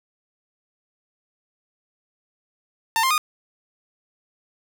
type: tone with pitch steps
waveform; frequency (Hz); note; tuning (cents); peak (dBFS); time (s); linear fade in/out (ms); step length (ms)
sawtooth; 900 / 1051.9 / 1229.4; A5 / C6 / D#6; +39 / +9 / -21; -14; 2.96-3.179; 0; 73
effects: none